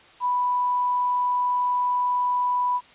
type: tone with quantisation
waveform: sine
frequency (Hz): 987.8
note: B5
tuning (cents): 0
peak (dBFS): -20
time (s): 0.2-2.81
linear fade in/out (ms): 50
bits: 8
effects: white hiss -51 dBFS RMS until 2.94 s + resampled to 8000 Hz